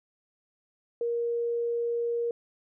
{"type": "tone", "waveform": "sine", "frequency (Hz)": 470.6, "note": "A#4", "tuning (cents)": 16, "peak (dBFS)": -26, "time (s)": [1.01, 2.31], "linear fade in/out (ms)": 2, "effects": []}